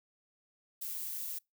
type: noise with amplitude modulation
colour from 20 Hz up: violet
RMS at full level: -37 dBFS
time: 0.81-1.39 s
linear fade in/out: 10 ms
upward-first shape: sine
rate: 159 Hz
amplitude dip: 50%
effects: noise-tail reverb RT60 0.2 s tail -26 dB re dry